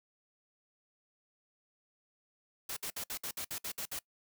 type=noise bursts; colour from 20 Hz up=white; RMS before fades=-39 dBFS; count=10; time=2.69-3.991 s; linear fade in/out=5 ms; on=77 ms; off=59 ms; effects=noise-tail reverb RT60 0.1 s tail -23 dB re dry